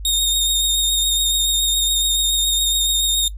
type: tone with vibrato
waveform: sawtooth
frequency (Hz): 3700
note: A#7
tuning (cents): -14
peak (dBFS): -13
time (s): 0.05-3.28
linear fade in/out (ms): 2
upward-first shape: sine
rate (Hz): 7.1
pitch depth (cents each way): 23
effects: noise-tail reverb RT60 0.1 s tail -17 dB re dry + added 50 Hz sine -28 dBFS peak until 3.37 s